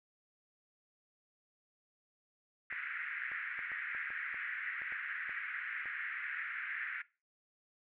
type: band-pass noise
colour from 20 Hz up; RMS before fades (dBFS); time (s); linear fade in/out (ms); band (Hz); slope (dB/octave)
white; -41; 2.7-7.02; 5; 1500 to 2100; 48
type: clicks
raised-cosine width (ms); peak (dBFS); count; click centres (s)
0.5; -37; 11; 2.726 / 3.317 / 3.591 / 3.718 / 3.949 / 4.104 / 4.344 / 4.818 / 4.923 / 5.294 / 5.857
effects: noise-tail reverb RT60 0.3 s tail -20 dB re dry